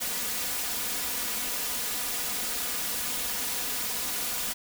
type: noise with comb filter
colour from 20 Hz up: white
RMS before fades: -31 dBFS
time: 0-4.54 s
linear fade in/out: 20 ms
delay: 4.1 ms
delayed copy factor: +0.6
effects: none